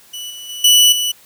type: tone with level steps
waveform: sawtooth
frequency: 2960 Hz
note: F#7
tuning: in tune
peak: -23 / -27 / -23 / -4 / -13 dBFS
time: 0.13-1.12 s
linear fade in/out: 10 ms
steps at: 0.3 / 0.49 / 0.64 / 0.92 s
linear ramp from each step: 5 ms
effects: white hiss -47 dBFS RMS until 1.25 s